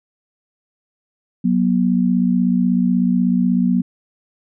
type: tone pair together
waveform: sine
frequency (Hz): 185 / 241.3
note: F#3 / B3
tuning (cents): 0 / -40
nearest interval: perfect fourth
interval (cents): 460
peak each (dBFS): -16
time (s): 1.44-3.82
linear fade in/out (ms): 10
effects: none